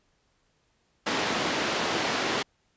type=band-pass noise; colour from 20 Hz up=pink; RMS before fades=-28 dBFS; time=1.06-2.43 s; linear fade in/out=10 ms; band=260 to 4800 Hz; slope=12 dB/octave; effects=pink hiss -70 dBFS RMS until 2.76 s + resampled to 16000 Hz